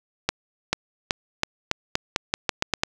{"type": "accelerating click train", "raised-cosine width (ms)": 0.2, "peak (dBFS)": -3, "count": 12, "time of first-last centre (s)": [0.29, 2.835], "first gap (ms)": 440, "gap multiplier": 0.86, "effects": []}